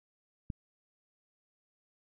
click, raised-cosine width 5 ms, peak -24 dBFS, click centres 0.502 s, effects none

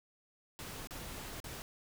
pink noise with dropouts, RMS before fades -45 dBFS, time 0.59-1.62 s, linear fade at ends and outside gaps 0 ms, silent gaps 0.872-0.908 / 1.402-1.442 s, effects none

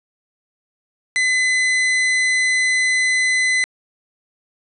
40% pulse tone, 2025 Hz, B6, 43 cents sharp, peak -14 dBFS, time 1.16-3.64 s, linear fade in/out 0 ms, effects resampled to 24000 Hz + 9-bit

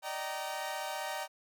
sawtooth chord, Eb major seventh, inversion third, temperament equal with one note detuned, 587.3 / 622.3 / 770.5 / 932.3 Hz, D5 / Eb5 / G5 / Bb5, 0 / 0 / -30 / 0 cents, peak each -40 / -39 / -36 / -37 dBFS, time 0.02-1.28 s, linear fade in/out 50 ms, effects none

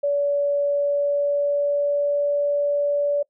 sine tone with pitch glide, 572 to 576.6 Hz, D5 to D5, -46 to -32 cents, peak -18 dBFS, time 0.03-3.23 s, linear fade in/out 10 ms, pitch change +14 cents, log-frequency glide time 0.6-2.27 s, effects noise-tail reverb RT60 0.1 s tail -23 dB re dry

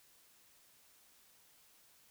silence, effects white hiss -66 dBFS RMS until 2.1 s

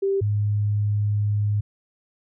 sine tone pair in turn, 392 / 103.83 Hz, G4 / G#2, 0 / 0 cents, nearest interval octave + major seventh, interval 2300 cents, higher first, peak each -19 dBFS, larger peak neither, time 0.02-0.21 / 0.21-1.61 s, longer second, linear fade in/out 10 ms, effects none

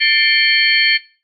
sine tone cluster, 1776 / 2115 / 2331 / 3135 / 4378 Hz, A6 / C7 / D7 / G7 / C#8, +16 / +18 / -14 / -1 / -22 cents, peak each -18 dBFS, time 0-0.98 s, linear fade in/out 20 ms, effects noise-tail reverb RT60 0.4 s tail -20 dB re dry + Opus 32 kbps

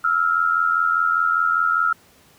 sine tone pair together, 1315 / 1400 Hz, E6 / F6, -5 / +4 cents, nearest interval minor second, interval 109 cents, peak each -19 dBFS, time 0.04-1.93 s, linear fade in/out 5 ms, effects pink hiss -53 dBFS RMS until 2.38 s + high-pass 80 Hz 12 dB/octave

